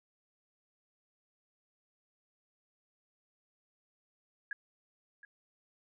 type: tone with echo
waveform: sine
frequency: 1661.2 Hz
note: G#6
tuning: in tune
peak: -35 dBFS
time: 4.51-4.53 s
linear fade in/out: 2 ms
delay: 720 ms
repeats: 1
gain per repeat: -15 dB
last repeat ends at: 5.25 s
effects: none